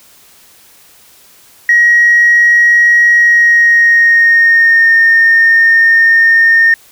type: tone with pitch glide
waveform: sine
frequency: 1897 to 1828.2 Hz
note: A#6 to A#6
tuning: +30 to -34 cents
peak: -3 dBFS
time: 1.69-6.74 s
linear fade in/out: 2 ms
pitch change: -64 cents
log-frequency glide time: 3.12-4.92 s
effects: tanh soft clip ceiling 0 dBFS + white hiss -43 dBFS RMS until 6.91 s